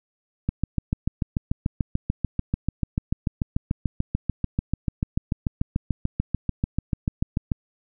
click train, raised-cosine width 5 ms, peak -10 dBFS, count 49, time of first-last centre 0.49-7.518 s, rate 6.83 Hz, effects none

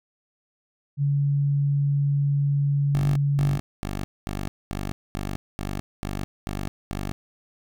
sine tone, 141.9 Hz, C#3, 41 cents sharp, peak -19 dBFS, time 0.97-3.59 s, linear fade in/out 50 ms
10% pulse tone bursts, 49.32 Hz, G1, 11 cents sharp, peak -20 dBFS, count 10, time 2.95-7.12 s, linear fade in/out 0 ms, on 210 ms, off 230 ms
effects none

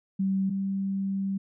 sine tone pair in turn, 192.8 / 194.82 Hz, G3 / G3, -28 / -10 cents, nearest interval unison, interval 18 cents, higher second, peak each -23 / -26 dBFS, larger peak first, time 0.19-0.5 / 0.5-1.38 s, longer second, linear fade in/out 10 ms, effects none

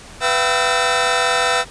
25% pulse tone cluster, 497.1 / 677 / 769 / 1309 / 1814 Hz, B4 / E5 / G5 / E6 / A#6, +11 / +46 / -33 / -13 / -48 cents, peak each -18 dBFS, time 0.2-1.65 s, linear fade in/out 50 ms, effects pink hiss -39 dBFS RMS until 1.7 s + resampled to 22050 Hz

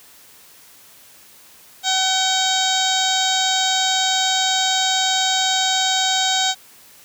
harmonic tone with a mistuned harmonic, 757 Hz, F#5, 39 cents sharp, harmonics 1 / 2 / 3 / 4 / 5 / 6 / 7 / 8 / 9 / 10, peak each -22 / -26 / -31 / -25 / -21 / -28 / -31 / -32 / -27 / -28 dBFS, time 1.83-6.55 s, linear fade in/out 50 ms, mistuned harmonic 4, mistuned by +66 cents, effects white hiss -47 dBFS RMS until 7.04 s + high-pass 60 Hz 12 dB/octave

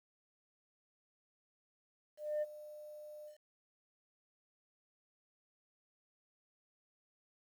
sine tone with ADSR envelope, 602 Hz, D5, 43 cents sharp, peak -30 dBFS, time 2.17-3.38 s, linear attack 250 ms, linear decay 32 ms, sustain -18 dB, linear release 110 ms, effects tanh soft clip ceiling -31 dBFS + 11-bit

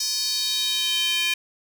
square tone with high-pass filter sweep, 344 Hz, F4, 26 cents flat, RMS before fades -24 dBFS, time 0-1.34 s, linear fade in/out 5 ms, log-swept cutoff 5200 to 2600 Hz, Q 4.3, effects none

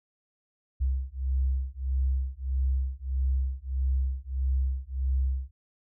sine beating tone pair, 65 / 66.6 Hz, C2 / C2, -11 / +31 cents, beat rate 1.6 Hz, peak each -28 dBFS, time 0.8-5.51 s, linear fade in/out 20 ms, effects none

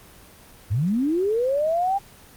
sine linear sweep, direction up, 87.2 to 807 Hz, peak -19 dBFS, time 0.7-1.99 s, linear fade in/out 20 ms, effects pink hiss -48 dBFS RMS until 2.36 s + Opus 24 kbps

